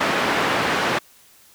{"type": "band-pass noise", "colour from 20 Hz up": "white", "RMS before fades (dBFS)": -21, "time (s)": [0, 0.99], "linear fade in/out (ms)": 10, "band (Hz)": [150, 1800], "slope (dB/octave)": 12, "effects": ["white hiss -52 dBFS RMS until 1.54 s"]}